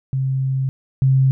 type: tone pair in turn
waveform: sine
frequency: 133.1 / 133.1 Hz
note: C3 / C3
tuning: +30 / +30 cents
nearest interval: unison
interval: 0 cents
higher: neither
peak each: -17 / -11 dBFS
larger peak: second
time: 0.13-0.69 / 1.02-1.31 s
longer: first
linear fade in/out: 0 ms
effects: none